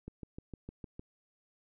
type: click train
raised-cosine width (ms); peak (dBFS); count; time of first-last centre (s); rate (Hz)
3; -30; 7; 0.08-0.995; 6.56
effects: none